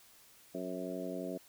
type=harmonic tone with a mistuned harmonic; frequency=91.3 Hz; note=F#2; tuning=23 cents flat; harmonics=2 / 3 / 4 / 5 / 6 / 7; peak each=-44 / -42 / -44 / -46 / -45 / -44 dBFS; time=0.54-1.38 s; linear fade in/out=10 ms; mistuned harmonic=7; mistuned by=+31 cents; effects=white hiss -61 dBFS RMS until 1.48 s